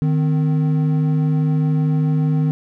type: tone pair together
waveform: triangle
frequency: 153.88 / 258.8 Hz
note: D#3 / C4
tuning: -19 / -19 cents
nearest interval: major sixth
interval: 900 cents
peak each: -13 / -21 dBFS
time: 0.02-2.51 s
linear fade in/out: 0 ms
effects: none